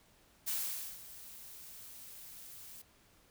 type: noise with ADSR envelope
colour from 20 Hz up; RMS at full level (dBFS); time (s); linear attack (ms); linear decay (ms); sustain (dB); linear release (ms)
blue; -35; 0.46-2.82; 23; 490; -16; 7
effects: pink hiss -66 dBFS RMS until 3.3 s